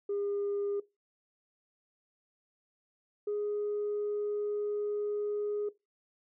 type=tone pair in turn; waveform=sine; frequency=404.9 / 415.1 Hz; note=G#4 / G#4; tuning=-44 / -1 cents; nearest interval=unison; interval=43 cents; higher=second; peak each=-29 / -29 dBFS; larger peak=neither; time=0.09-0.8 / 3.27-5.69 s; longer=second; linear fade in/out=5 ms; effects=noise-tail reverb RT60 0.2 s tail -18 dB re dry + tanh soft clip ceiling -27 dBFS